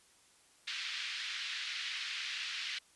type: band-pass noise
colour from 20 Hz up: white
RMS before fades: -40 dBFS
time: 0.67-2.79 s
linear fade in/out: 10 ms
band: 1700 to 4200 Hz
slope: 24 dB/octave
effects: white hiss -65 dBFS RMS until 2.95 s + resampled to 24000 Hz